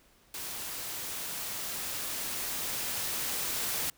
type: noise with level ramp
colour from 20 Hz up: white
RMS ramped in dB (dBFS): -39 to -32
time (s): 0.34-3.9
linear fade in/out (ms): 2
effects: pink hiss -63 dBFS RMS until 3.97 s